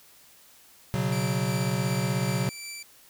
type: chord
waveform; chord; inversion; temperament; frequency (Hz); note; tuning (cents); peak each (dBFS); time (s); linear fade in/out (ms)
square; B suspended second; none; equal with one note detuned; 122.33 / 138.59 / 185; B2 / C#3 / F#3; -16 / 0 / 0; -30; 0.94-2.49; 0
type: tone with tremolo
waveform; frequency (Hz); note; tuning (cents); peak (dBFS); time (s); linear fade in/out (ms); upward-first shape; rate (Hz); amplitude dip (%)
15% pulse; 2332; D7; -13; -29; 1.12-2.83; 5; triangle; 2.7; 40
effects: white hiss -55 dBFS RMS until 3.09 s